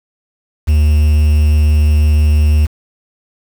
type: tone with quantisation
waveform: triangle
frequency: 75.5 Hz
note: D2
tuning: 48 cents sharp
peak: -5 dBFS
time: 0.67-2.67 s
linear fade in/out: 20 ms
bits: 5
effects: none